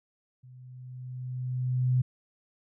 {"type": "tone with level ramp", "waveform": "sine", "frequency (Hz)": 126.7, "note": "B2", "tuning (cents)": 45, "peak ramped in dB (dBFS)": [-48, -20], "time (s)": [0.43, 2.02], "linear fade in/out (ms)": 10, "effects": []}